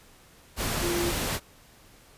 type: tone in noise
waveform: sine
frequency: 346 Hz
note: F4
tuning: 16 cents flat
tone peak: -27 dBFS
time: 0.81-1.13 s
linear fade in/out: 50 ms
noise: pink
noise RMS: -29 dBFS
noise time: 0.56-1.4 s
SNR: -1 dB
effects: pink hiss -55 dBFS RMS until 2.17 s + resampled to 32000 Hz